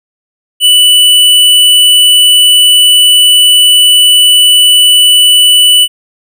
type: tone with hard clipping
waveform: sine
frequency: 2970 Hz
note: F#7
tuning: 6 cents sharp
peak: -3 dBFS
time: 0.6-5.88 s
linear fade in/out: 50 ms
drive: 17 dB
effects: none